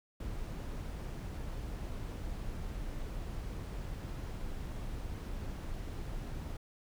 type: noise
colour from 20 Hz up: brown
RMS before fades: -40 dBFS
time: 0.2-6.57 s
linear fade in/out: 5 ms
effects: none